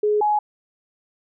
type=tone pair in turn; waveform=sine; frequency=420 / 840 Hz; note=G#4 / G#5; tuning=+19 / +19 cents; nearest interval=octave; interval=1200 cents; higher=second; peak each=-16 dBFS; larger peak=neither; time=0.03-0.21 / 0.21-0.39 s; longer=neither; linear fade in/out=5 ms; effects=none